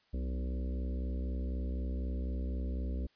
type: harmonic tone with a mistuned harmonic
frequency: 64 Hz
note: C2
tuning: 38 cents flat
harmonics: 1 / 3 / 4 / 5 / 6 / 7 / 8 / 9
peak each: -33 / -44 / -45 / -51 / -53 / -53 / -54 / -55 dBFS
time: 0.13-3.07 s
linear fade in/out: 10 ms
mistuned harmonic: 5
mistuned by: -31 cents
effects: white hiss -70 dBFS RMS until 3.15 s + resampled to 11025 Hz